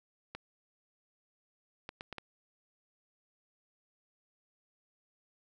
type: clicks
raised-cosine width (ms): 0.3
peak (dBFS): -25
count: 5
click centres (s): 0.35 / 1.891 / 2.009 / 2.127 / 2.183
effects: none